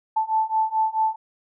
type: beating tone pair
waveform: sine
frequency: 876 / 880.6 Hz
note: A5 / A5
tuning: -8 / +1 cents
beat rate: 4.6 Hz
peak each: -23 / -22 dBFS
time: 0.16-1.16 s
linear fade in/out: 10 ms
effects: none